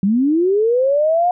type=linear sweep; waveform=sine; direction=up; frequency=185 to 726 Hz; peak=-12 dBFS; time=0.03-1.31 s; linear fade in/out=2 ms; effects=none